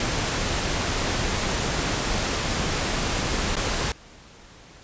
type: noise with dropouts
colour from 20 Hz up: pink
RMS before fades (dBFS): -25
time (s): 0-3.92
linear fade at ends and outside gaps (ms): 2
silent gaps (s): 3.556-3.566
effects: pink hiss -48 dBFS RMS until 4.83 s + resampled to 16000 Hz